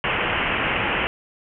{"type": "low-pass noise", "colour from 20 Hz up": "white", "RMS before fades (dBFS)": -23, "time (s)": [0.04, 1.07], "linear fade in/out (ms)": 0, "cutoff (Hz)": 3000, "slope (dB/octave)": 96, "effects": []}